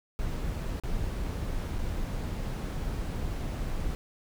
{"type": "noise with dropouts", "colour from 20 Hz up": "brown", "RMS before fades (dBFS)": -32, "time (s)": [0.19, 3.95], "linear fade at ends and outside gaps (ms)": 0, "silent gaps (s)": [[0.799, 0.836], [1.785, 1.789]], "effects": []}